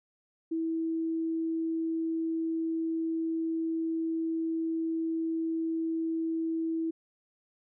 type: tone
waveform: sine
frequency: 325.9 Hz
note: E4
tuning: 20 cents flat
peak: -28 dBFS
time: 0.51-6.91 s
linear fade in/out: 10 ms
effects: none